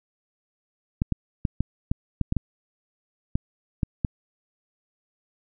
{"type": "clicks", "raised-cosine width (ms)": 5, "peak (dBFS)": -10, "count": 11, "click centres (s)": [1.019, 1.123, 1.452, 1.606, 1.915, 2.213, 2.324, 2.367, 3.355, 3.832, 4.048], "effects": []}